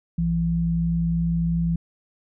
sine tone pair together, 59.55 / 167.5 Hz, A#1 / E3, +38 / +28 cents, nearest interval octave + tritone, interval 1790 cents, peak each -28 / -20 dBFS, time 0.18-1.76 s, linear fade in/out 5 ms, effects none

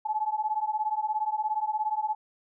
sine beating tone pair, 850 / 867 Hz, G#5 / A5, +40 / -26 cents, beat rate 17 Hz, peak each -29 dBFS, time 0.05-2.15 s, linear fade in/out 10 ms, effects none

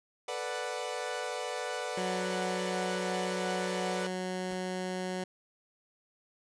sawtooth chord, B minor seventh, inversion third, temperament equal, 440 / 493.9 / 587.3 / 740 Hz, A4 / B4 / D5 / F#5, 0 / 0 / 0 / 0 cents, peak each -38 / -34 / -36 / -36 dBFS, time 0.28-4.07 s, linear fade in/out 5 ms
15% pulse tone, 184.3 Hz, F#3, 7 cents flat, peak -27 dBFS, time 1.97-5.24 s, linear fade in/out 5 ms
pink noise with exponential decay, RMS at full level -44 dBFS, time 4.51-4.62 s, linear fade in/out 0 ms, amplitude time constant 23 ms
effects resampled to 22050 Hz

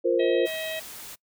sine chord, F suspended fourth, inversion none, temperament just, 349.2 / 465.6 / 523.8 Hz, F4 / Bb4 / C5, 0 / -2 / +2 cents, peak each -24 dBFS, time 0.04-0.47 s, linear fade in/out 20 ms
harmonic tone, 638 Hz, D#5, 43 cents sharp, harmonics 1 / 3 / 4 / 5 / 6, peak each -32 / -37 / -38 / -39 / -40 dBFS, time 0.19-0.8 s, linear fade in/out 10 ms
white noise, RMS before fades -41 dBFS, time 0.45-1.16 s, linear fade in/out 20 ms
effects noise-tail reverb RT60 0.1 s tail -24 dB re dry

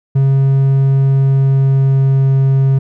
triangle tone with pitch glide, 135.9 to 134.96 Hz, C#3 to C#3, -34 to -46 cents, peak -6 dBFS, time 0.15-2.79 s, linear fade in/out 10 ms, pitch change -12 cents, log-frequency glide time 1.04-2.36 s, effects none

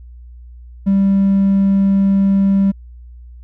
triangle tone, 196 Hz, G3, in tune, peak -7 dBFS, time 0.86-2.72 s, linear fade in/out 20 ms, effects tanh soft clip ceiling -5 dBFS + added 60 Hz sine -34 dBFS peak until 3.43 s

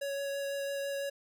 square tone with vibrato, 558 Hz, C#5, 11 cents sharp, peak -34 dBFS, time 0.01-1.1 s, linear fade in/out 10 ms, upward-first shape sine, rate 6 Hz, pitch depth 9 cents each way, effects none

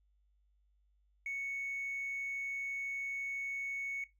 triangle tone with hard clipping, 2217 Hz, C#7, in tune, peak -36 dBFS, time 1.26-4.04 s, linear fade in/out 2 ms, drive 2 dB, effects noise-tail reverb RT60 0.2 s tail -18 dB re dry + added 50 Hz sine -69 dBFS peak until 4.19 s

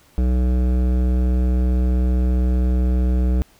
triangle tone with hard clipping, 62.3 Hz, B1, 16 cents sharp, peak -17 dBFS, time 0.18-3.42 s, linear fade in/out 0 ms, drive 18 dB, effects pink hiss -54 dBFS RMS until 3.59 s

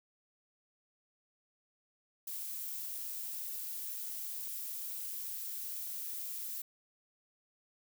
violet noise, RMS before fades -41 dBFS, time 2.27-6.62 s, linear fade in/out 5 ms, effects none

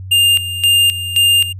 square tone with tremolo, 2806 Hz, F7, 8 cents sharp, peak -9 dBFS, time 0.11-1.53 s, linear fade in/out 10 ms, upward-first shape square, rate 1.9 Hz, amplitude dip 75%, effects added 94 Hz sine -26 dBFS peak until 1.59 s + resampled to 32000 Hz

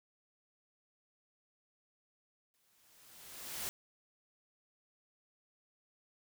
white noise with exponential growth, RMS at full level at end -38 dBFS, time 2.54-3.69 s, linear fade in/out 0 ms, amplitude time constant 250 ms, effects none

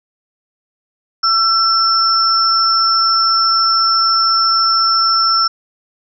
sine tone pair together, 1343 / 5372 Hz, E6 / E8, +32 / +32 cents, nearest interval 2 octaves, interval 2400 cents, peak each -13 dBFS, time 1.23-5.48 s, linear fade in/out 10 ms, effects none

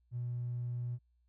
triangle tone with tanh clipping, 121.4 Hz, B2, 29 cents flat, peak -34 dBFS, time 0.11-0.99 s, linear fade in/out 50 ms, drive 1 dB, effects added 60 Hz sine -69 dBFS peak until 1.28 s

